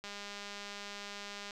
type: click train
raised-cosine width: 0.2 ms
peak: -27 dBFS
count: 299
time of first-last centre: 0.04-1.508 s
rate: 203 Hz
effects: none